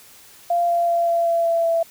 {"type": "tone with pitch steps", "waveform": "sine", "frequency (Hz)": [692, 687.6, 683.3, 678.9, 674.6, 670.4, 666.1], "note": ["F5", "F5", "F5", "F5", "E5", "E5", "E5"], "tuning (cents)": [-16, -27, -38, -49, 40, 29, 18], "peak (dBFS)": -16, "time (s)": [0.5, 1.83], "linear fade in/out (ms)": 5, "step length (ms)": 190, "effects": ["white hiss -47 dBFS RMS until 1.9 s"]}